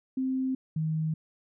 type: tone pair in turn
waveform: sine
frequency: 261.4 / 157.69 Hz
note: C4 / D#3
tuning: -1 / +24 cents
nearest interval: major sixth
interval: 875 cents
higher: first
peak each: -26 dBFS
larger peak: neither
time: 0.17-0.55 / 0.76-1.14 s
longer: neither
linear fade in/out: 5 ms
effects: none